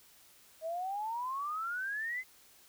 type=exponential sweep; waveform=sine; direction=up; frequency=628 to 2086 Hz; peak=-34 dBFS; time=0.61-2.24 s; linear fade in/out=50 ms; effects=white hiss -61 dBFS RMS until 2.68 s

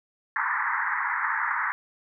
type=band-pass noise; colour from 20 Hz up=white; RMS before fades=-27 dBFS; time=0.36-1.72 s; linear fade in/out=0 ms; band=860 to 2000 Hz; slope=96 dB/octave; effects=none

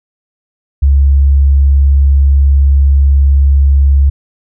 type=tone; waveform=sine; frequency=69.3 Hz; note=C#2; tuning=in tune; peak=-4 dBFS; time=0.82-4.1 s; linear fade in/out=10 ms; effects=none

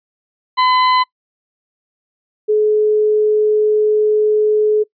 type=tone pair in turn; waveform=40% pulse / sine; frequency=1013 / 425.9 Hz; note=B5 / G#4; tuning=+44 / +44 cents; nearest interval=octave + minor third; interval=1500 cents; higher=first; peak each=-10 / -10 dBFS; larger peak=neither; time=0.57-1.04 / 2.48-4.84 s; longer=second; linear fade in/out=20 ms; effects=noise-tail reverb RT60 0.1 s tail -23 dB re dry + resampled to 11025 Hz

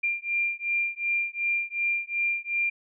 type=beating tone pair; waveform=sine; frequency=2386 / 2388.7 Hz; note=D7 / D7; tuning=+27 / +29 cents; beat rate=2.7 Hz; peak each=-28 dBFS; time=0.03-2.7 s; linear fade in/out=10 ms; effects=none

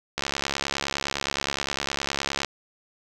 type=click train; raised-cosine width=0.2 ms; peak=-8 dBFS; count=159; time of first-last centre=0.18-2.447 s; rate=69.7 Hz; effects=none

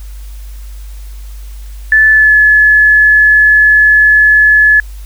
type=tone with pitch glide; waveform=sine; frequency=1744 to 1713 Hz; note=A6 to A6; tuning=-16 to -47 cents; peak=-3 dBFS; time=1.92-4.8 s; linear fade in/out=2 ms; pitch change=-31 cents; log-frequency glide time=2.11-2.34 s; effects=added 50 Hz sine -24 dBFS peak until 5.05 s + white hiss -42 dBFS RMS until 5.05 s

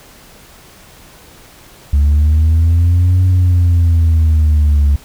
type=linear two-way sweep; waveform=sine; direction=up then down; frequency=70.5 to 92.5 to 70.5 Hz; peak=-5 dBFS; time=1.93-4.96 s; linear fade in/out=5 ms; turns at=3.24 s; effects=tanh soft clip ceiling -6 dBFS + pink hiss -41 dBFS RMS until 5.04 s

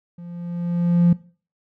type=tone with level ramp; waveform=triangle; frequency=173.2 Hz; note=F3; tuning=14 cents flat; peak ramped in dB=-33 to -7 dBFS; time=0.18-1.13 s; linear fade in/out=5 ms; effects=noise-tail reverb RT60 0.4 s tail -22 dB re dry + tanh soft clip ceiling -7 dBFS

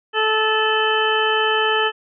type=harmonic tone; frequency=435.9 Hz; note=A4; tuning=16 cents flat; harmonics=1 / 2 / 3 / 4 / 6 / 7; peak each=-21 / -23 / -23 / -22 / -27 / -23 dBFS; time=0.13-1.92 s; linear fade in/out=50 ms; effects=none

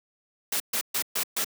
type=noise bursts; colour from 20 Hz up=white; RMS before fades=-27 dBFS; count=5; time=0.52-1.445 s; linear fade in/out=5 ms; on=81 ms; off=130 ms; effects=high-pass 200 Hz 12 dB/octave

